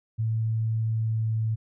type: tone with pitch glide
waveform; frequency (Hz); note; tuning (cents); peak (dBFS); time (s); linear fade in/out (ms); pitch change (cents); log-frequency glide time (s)
sine; 111.6 to 110.89; A2 to A2; +25 to +14; -23; 0.18-1.56; 20; -11; 0.81-1.34
effects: none